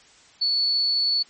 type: tone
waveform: sine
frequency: 4435 Hz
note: C#8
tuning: in tune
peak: -19 dBFS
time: 0.41-1.23 s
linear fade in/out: 10 ms
effects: white hiss -53 dBFS RMS until 1.29 s + MP3 32 kbps